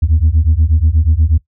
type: beating tone pair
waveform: sine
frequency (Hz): 74.9 / 83.2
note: D2 / E2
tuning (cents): +35 / +17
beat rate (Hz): 8.3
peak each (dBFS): -10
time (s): 0.02-1.38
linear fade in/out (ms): 10
effects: noise-tail reverb RT60 0.1 s tail -19 dB re dry + tanh soft clip ceiling -4 dBFS